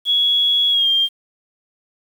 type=tone with pitch glide; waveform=sine; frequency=3352 to 3195 Hz; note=G#7 to G7; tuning=+15 to +32 cents; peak=-13 dBFS; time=0.05-1.09 s; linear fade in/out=50 ms; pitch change=-83 cents; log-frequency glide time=0.7-0.88 s; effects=7-bit